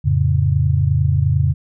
sine chord, F augmented, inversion none, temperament equal, 87.31 / 110 / 138.59 Hz, F2 / A2 / C#3, 0 / 0 / 0 cents, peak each -17 / -19 / -16 dBFS, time 0.04-1.54 s, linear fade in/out 20 ms, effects none

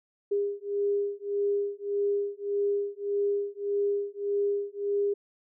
sine beating tone pair, 404.1 / 405.8 Hz, G#4 / G#4, -47 / -40 cents, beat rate 1.7 Hz, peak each -29 dBFS, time 0.31-5.14 s, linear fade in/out 10 ms, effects none

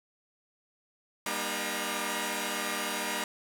5% pulse tone cluster, 199.4 / 239 / 306.2 / 957 Hz, G3 / A#3 / D#4 / A#5, +30 / +43 / -28 / +45 cents, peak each -25 dBFS, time 1.26-3.24 s, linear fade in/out 2 ms, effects none

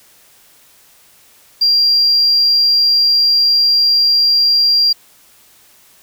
triangle tone, 4761 Hz, D8, 23 cents sharp, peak -6 dBFS, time 1.61-4.93 s, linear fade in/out 10 ms, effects tanh soft clip ceiling -6 dBFS + white hiss -48 dBFS RMS until 6.02 s

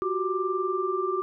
sine tone cluster, 363.9 / 384.4 / 1182 Hz, F#4 / G4 / D6, -29 / -34 / +11 cents, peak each -29 dBFS, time 0.02-1.22 s, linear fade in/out 0 ms, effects none

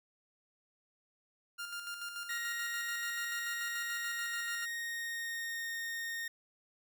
sawtooth tone with tremolo, 1400 Hz, F6, 4 cents sharp, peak -35 dBFS, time 1.58-4.66 s, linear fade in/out 20 ms, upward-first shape square, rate 6.9 Hz, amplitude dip 45%
40% pulse tone with pitch glide, 1879 to 1845.7 Hz, A#6 to A#6, +13 to -18 cents, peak -36 dBFS, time 2.29-6.28 s, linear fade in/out 5 ms, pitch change -31 cents, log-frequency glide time 3.95-5.7 s
effects none

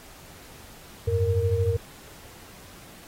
sine tone cluster, 89 / 101.9 / 464.6 Hz, F2 / G#2 / A#4, +33 / -32 / -6 cents, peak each -25 dBFS, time 1.07-1.77 s, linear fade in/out 10 ms, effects pink hiss -48 dBFS RMS until 3.07 s + AAC 48 kbps

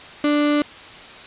35% pulse tone, 294.3 Hz, D4, 4 cents sharp, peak -14 dBFS, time 0.24-0.62 s, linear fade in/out 2 ms, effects white hiss -39 dBFS RMS until 1.26 s + resampled to 8000 Hz

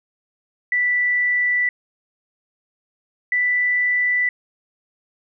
sine tone pair in turn, 1971 / 1978.9 Hz, B6 / B6, -4 / +3 cents, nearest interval unison, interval 7 cents, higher second, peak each -16 dBFS, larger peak neither, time 0.72-1.69 / 3.32-4.29 s, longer neither, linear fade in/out 2 ms, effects none

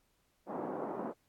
pink band-pass noise, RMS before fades -39 dBFS, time 0.46-1.14 s, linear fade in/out 50 ms, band 230 to 990 Hz, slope 24 dB/octave, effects pink hiss -75 dBFS RMS until 1.28 s + AAC 64 kbps

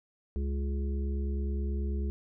harmonic tone, 69.3 Hz, C#2, in tune, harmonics 1 / 3 / 5 / 6, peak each -29 / -39 / -43 / -45 dBFS, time 0.36-2.1 s, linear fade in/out 0 ms, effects none

